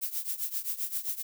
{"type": "noise with tremolo", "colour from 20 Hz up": "violet", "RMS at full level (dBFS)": -30, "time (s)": [0.01, 1.23], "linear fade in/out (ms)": 20, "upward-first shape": "triangle", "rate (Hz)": 7.6, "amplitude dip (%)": 90, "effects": []}